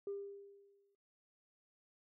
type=tone with exponential decay; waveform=sine; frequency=400 Hz; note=G4; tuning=35 cents sharp; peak=-37 dBFS; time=0.07-0.95 s; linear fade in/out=2 ms; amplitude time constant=190 ms; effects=noise-tail reverb RT60 0.3 s tail -17 dB re dry + tanh soft clip ceiling -35 dBFS